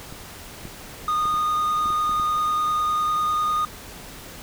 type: clicks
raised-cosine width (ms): 3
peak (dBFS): -24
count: 8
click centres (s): 0.125 / 0.654 / 1.255 / 1.341 / 1.859 / 1.904 / 2.094 / 2.198
type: tone with vibrato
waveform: triangle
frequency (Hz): 1230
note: D#6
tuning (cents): -20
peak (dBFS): -18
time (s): 1.08-3.65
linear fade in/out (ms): 2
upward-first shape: sine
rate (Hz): 10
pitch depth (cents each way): 8
effects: pink hiss -40 dBFS RMS until 4.42 s